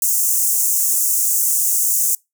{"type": "high-pass noise", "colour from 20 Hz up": "pink", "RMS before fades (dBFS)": -17, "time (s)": [0.02, 2.15], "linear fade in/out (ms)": 2, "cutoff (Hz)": 6500, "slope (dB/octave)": 48, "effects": ["noise-tail reverb RT60 0.2 s tail -25 dB re dry"]}